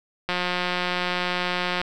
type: click train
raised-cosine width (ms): 0.3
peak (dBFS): -9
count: 274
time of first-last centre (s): 0.29-1.815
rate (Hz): 179
effects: none